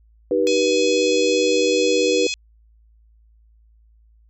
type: chord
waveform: sine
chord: Eb augmented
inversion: none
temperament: just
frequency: 311.1 / 388.9 / 486.1 Hz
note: Eb4 / G4 / B4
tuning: 0 / -14 / -28 cents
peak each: -23 / -21 / -18 dBFS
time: 0.31-2.27 s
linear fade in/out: 2 ms
type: harmonic tone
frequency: 844 Hz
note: G#5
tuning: 28 cents sharp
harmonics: 3 / 4 / 5 / 6 / 7 / 8 / 9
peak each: -27 / -29 / -31 / -33 / -34 / -35 / -36 dBFS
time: 0.47-2.34 s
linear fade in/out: 0 ms
effects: added 55 Hz sine -51 dBFS peak until 4.29 s